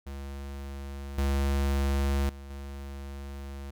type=tone with level steps; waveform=square; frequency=69.3 Hz; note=C#2; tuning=in tune; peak=-37 / -25 / -42 / -38 dBFS; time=0.06-3.71 s; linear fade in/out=10 ms; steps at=1.18 / 2.29 / 2.5 s; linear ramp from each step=2 ms; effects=none